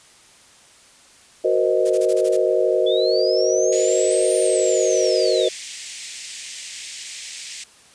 sine chord, C half-diminished seventh, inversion second, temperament equal with one note detuned, 370 / 466.2 / 517.5 / 622.3 Hz, Gb4 / Bb4 / C5 / Eb5, 0 / 0 / -19 / 0 cents, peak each -21 dBFS, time 1.44-5.49 s, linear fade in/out 10 ms
blue noise bursts, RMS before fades -31 dBFS, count 7, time 1.85-2.37 s, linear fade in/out 10 ms, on 52 ms, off 26 ms
sine linear two-way sweep, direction up then down, 3400 to 9020 to 3400 Hz, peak -26 dBFS, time 2.86-5.49 s, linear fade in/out 10 ms, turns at 4.37 s
white band-pass noise, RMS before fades -35 dBFS, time 3.72-7.64 s, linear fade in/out 5 ms, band 1900 to 8700 Hz, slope 48 dB/octave
effects white hiss -50 dBFS RMS until 7.94 s + resampled to 22050 Hz

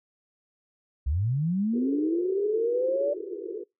sine linear sweep, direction up, 61.4 to 587.3 Hz, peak -23 dBFS, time 1.06-3.14 s, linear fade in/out 10 ms
white band-pass noise, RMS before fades -35 dBFS, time 1.73-3.64 s, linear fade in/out 10 ms, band 340 to 460 Hz, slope 96 dB/octave
effects noise-tail reverb RT60 0.2 s tail -25 dB re dry

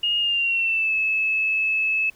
sine tone with pitch glide, 2853 to 2601 Hz, F7 to E7, +36 to -24 cents, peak -19 dBFS, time 0.03-2.1 s, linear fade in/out 5 ms, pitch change -160 cents, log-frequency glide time 0.18-0.95 s, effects pink hiss -55 dBFS RMS until 2.15 s

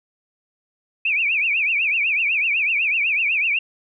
sine tone with vibrato, 2489 Hz, D#7, in tune, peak -17 dBFS, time 1.05-3.59 s, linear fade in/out 5 ms, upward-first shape triangle, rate 8 Hz, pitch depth 210 cents each way, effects none

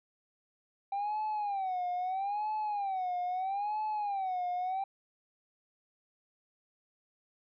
triangle tone with vibrato, 784 Hz, G5, in tune, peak -28 dBFS, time 0.92-4.84 s, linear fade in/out 5 ms, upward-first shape sine, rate 0.77 Hz, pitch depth 160 cents each way, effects tanh soft clip ceiling -27 dBFS + resampled to 11025 Hz

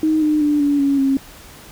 sine tone with pitch steps, 312.9 / 304 / 295.3 / 286.9 / 278.8 / 270.8 Hz, D#4 / D#4 / D4 / D4 / C#4 / C#4, +10 / -40 / +10 / -40 / +10 / -40 cents, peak -13 dBFS, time 0.03-1.17 s, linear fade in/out 2 ms, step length 190 ms, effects pink hiss -41 dBFS RMS until 1.71 s

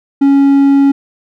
triangle tone, 277.6 Hz, C#4, 3 cents sharp, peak -3 dBFS, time 0.21-0.92 s, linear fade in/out 10 ms, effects none

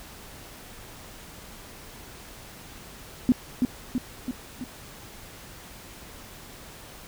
sine tone with echo, 250 Hz, B3, 21 cents sharp, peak -14 dBFS, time 3.29-3.32 s, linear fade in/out 0 ms, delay 330 ms, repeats 4, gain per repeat -4 dB, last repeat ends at 4.64 s, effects pink hiss -45 dBFS RMS until 7.07 s

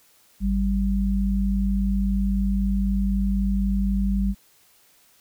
sine tone pair together, 51.91 / 196 Hz, G#1 / G3, 0 / 0 cents, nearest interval octave + major seventh, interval 2300 cents, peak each -22 dBFS, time 0.4-4.35 s, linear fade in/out 50 ms, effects white hiss -58 dBFS RMS until 5.2 s

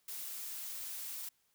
blue noise, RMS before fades -43 dBFS, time 0.08-1.29 s, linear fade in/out 5 ms, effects white hiss -75 dBFS RMS until 1.54 s

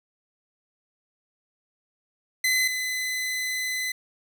sawtooth tone pair in turn, 2031 / 2019 Hz, B6 / B6, +48 / +38 cents, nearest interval unison, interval 10 cents, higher first, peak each -17 / -23 dBFS, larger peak first, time 2.44-2.68 / 2.68-3.92 s, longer second, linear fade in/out 5 ms, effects none

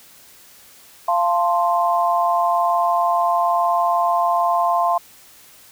sine chord, F major, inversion none, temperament equal with one note detuned, 691.2 / 880 / 1046.5 Hz, F5 / A5 / C6, -18 / 0 / 0 cents, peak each -18 / -23 / -19 dBFS, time 1.08-4.98 s, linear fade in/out 5 ms, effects white hiss -47 dBFS RMS until 5.71 s

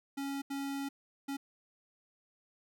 square tone bursts at uneven times, 277.2 Hz, C#4, in tune, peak -36 dBFS, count 3, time 0.17-0.42 / 0.5-0.89 / 1.28-1.37 s, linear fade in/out 10 ms, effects none

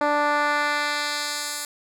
10% pulse tone with band-pass filter sweep, 293.7 Hz, D4, in tune, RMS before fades -24 dBFS, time 0.01-1.65 s, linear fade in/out 2 ms, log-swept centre 680 to 9800 Hz, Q 0.82, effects none

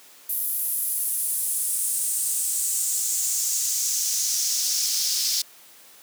pink noise with high-pass filter sweep, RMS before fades -25 dBFS, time 0.29-5.42 s, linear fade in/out 5 ms, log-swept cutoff 12000 to 4900 Hz, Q 2.9, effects white hiss -50 dBFS RMS until 6.02 s + high-pass 200 Hz 12 dB/octave

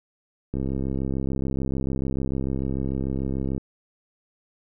click train, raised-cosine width 3 ms, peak -15 dBFS, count 204, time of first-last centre 0.54-3.579 s, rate 66.8 Hz, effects none

